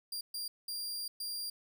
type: tone bursts at uneven times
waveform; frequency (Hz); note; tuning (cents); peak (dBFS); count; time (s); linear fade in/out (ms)
sawtooth; 4775; D8; +28; -34; 4; 0.12-0.21 / 0.34-0.48 / 0.68-1.08 / 1.2-1.5; 5
effects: none